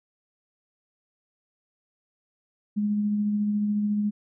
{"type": "tone with tremolo", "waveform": "sine", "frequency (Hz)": 208, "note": "G#3", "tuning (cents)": 3, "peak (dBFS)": -21, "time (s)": [2.76, 4.11], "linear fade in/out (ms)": 20, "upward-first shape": "sine", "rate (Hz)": 14, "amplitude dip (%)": 25, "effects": []}